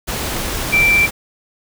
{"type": "tone in noise", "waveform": "sine", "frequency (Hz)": 2346, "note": "D7", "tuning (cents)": -2, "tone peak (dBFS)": -10, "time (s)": [0.72, 1.07], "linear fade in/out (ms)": 20, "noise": "pink", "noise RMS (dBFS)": -22, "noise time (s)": [0.07, 1.11], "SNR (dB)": 9, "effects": []}